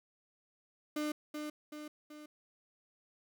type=tone with echo; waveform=35% pulse; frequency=300.8 Hz; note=D4; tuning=42 cents sharp; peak=-32 dBFS; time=0.96-1.12 s; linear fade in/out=5 ms; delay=380 ms; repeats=3; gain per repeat=-5 dB; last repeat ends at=2.26 s; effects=none